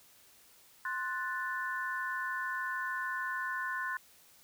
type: chord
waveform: sine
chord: F# diminished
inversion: second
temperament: equal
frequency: 1046.5 / 1480 / 1760 Hz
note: C6 / F#6 / A6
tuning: 0 / 0 / 0 cents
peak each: -38 / -37 / -38 dBFS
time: 0.85-3.97 s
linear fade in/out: 2 ms
effects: white hiss -61 dBFS RMS until 4.43 s